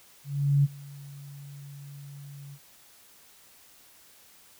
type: tone with ADSR envelope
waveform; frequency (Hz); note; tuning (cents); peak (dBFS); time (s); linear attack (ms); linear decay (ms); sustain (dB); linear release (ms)
sine; 141.5; C#3; +36; -17; 0.24-2.59; 400; 30; -24; 60
effects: white hiss -56 dBFS RMS until 4.59 s